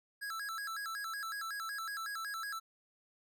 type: tone with vibrato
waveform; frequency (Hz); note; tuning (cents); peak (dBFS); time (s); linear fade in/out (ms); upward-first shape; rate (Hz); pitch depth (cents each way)
square; 1480; F#6; 0; -39; 0.21-2.6; 20; square; 5.4; 190
effects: none